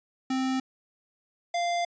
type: tone pair in turn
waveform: square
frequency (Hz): 261.6 / 694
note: C4 / F5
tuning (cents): 0 / -11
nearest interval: octave + perfect fourth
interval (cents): 1689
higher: second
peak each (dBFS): -26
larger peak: neither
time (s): 0.3-0.6 / 1.54-1.85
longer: second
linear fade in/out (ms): 5
effects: resampled to 16000 Hz